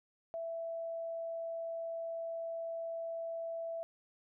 sine tone, 663 Hz, E5, 10 cents sharp, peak -37 dBFS, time 0.34-3.83 s, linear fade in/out 0 ms, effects none

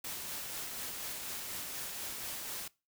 white noise with tremolo, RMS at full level -40 dBFS, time 0.04-2.68 s, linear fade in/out 5 ms, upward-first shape sine, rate 4.1 Hz, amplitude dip 25%, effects noise-tail reverb RT60 0.3 s tail -23 dB re dry

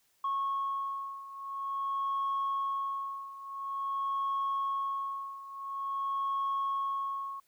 sine beating tone pair, 1097 / 1097.48 Hz, C#6 / C#6, -18 / -18 cents, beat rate 0.48 Hz, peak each -32 / -35 dBFS, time 0.24-7.4 s, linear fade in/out 5 ms, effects tanh soft clip ceiling -26 dBFS + white hiss -71 dBFS RMS until 7.47 s

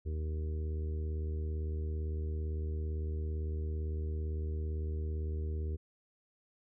harmonic tone, 77.78 Hz, D#2, in tune, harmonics 1 / 2 / 3 / 4 / 5 / 6, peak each -33 / -49 / -52 / -52 / -47 / -53 dBFS, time 0.05-5.77 s, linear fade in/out 20 ms, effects none

